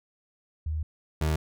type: tone pair in turn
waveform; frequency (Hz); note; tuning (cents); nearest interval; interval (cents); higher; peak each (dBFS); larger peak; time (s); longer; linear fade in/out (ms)
sine / 30% pulse; 77.78 / 77.78; D#2 / D#2; 0 / 0; unison; 0; neither; -27 / -21; second; 0.66-0.83 / 1.21-1.36; first; 5
effects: none